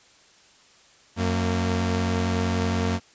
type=tone pair together; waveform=sawtooth; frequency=90.67 / 228.9 Hz; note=F#2 / A#3; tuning=-35 / -31 cents; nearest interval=octave + major third; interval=1604 cents; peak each=-20 / -22 dBFS; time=1.16-3 s; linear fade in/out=50 ms; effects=white hiss -55 dBFS RMS until 3.14 s + resampled to 16000 Hz